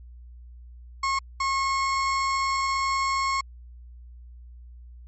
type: tone bursts at uneven times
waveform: 35% pulse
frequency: 1086 Hz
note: C#6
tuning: 36 cents flat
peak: -21 dBFS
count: 2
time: 1.03-1.19 / 1.4-3.41 s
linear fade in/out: 5 ms
effects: added 60 Hz sine -42 dBFS peak until 5.07 s + MP3 32 kbps